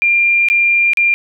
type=tone with dropouts; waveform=sine; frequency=2391 Hz; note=D7; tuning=30 cents sharp; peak=-9 dBFS; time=0.02-1.14 s; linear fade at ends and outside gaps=0 ms; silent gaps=0.486-0.5 / 0.934-0.972 s; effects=none